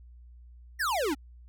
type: exponential sweep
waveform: square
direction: down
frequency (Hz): 1935 to 256.7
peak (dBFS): -27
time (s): 0.79-1.15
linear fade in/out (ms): 20
effects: added 60 Hz sine -48 dBFS peak until 1.48 s